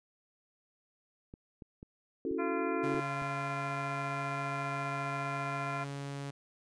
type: clicks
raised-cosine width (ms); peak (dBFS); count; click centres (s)
3; -34; 6; 1.339 / 1.622 / 1.829 / 2.313 / 2.949 / 3.221
type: chord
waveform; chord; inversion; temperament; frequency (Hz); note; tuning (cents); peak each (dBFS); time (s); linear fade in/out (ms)
sine; F# minor seventh; second; equal; 277.2 / 329.6 / 370 / 440; C#4 / E4 / F#4 / A4; 0 / 0 / 0 / 0; -37; 2.25-3; 2
type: harmonic tone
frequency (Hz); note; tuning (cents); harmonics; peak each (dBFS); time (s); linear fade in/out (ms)
343.6; F4; -28; 2 / 3 / 4 / 5 / 6 / 7; -40 / -40 / -40 / -49 / -49 / -45; 2.38-5.85; 20
type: tone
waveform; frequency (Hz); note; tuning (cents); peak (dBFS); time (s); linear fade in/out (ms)
sawtooth; 140.4; C#3; +22; -34; 2.83-6.31; 10
effects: resampled to 22050 Hz